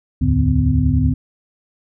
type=tone cluster; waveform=sine; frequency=70.7 / 81.3 / 107.3 / 147.1 / 254.1 Hz; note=C#2 / E2 / A2 / D3 / B3; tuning=+35 / -23 / -43 / +3 / +49 cents; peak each=-19 dBFS; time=0.21-1.14 s; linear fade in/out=10 ms; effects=none